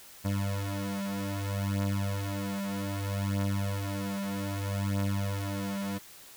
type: beating tone pair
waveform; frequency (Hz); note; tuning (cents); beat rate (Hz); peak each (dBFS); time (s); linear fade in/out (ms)
25% pulse; 98.7 / 99.33; G2 / G2; +12 / +23; 0.63; -29; 0.24-5.99; 20
effects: white hiss -51 dBFS RMS until 6.36 s